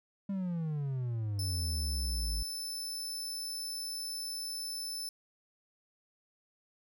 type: exponential sweep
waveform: triangle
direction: down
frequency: 201 to 50.7 Hz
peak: -30 dBFS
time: 0.29-2.43 s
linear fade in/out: 5 ms
type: tone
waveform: sawtooth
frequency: 5274 Hz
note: E8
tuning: in tune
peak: -34 dBFS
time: 1.39-5.09 s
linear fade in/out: 2 ms
effects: none